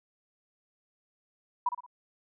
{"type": "tone with echo", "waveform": "sine", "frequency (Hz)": 980, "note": "B5", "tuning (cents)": -14, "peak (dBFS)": -23, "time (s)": [1.66, 1.69], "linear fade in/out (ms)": 5, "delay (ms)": 58, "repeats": 3, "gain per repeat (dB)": -8, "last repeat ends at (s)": 1.864, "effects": []}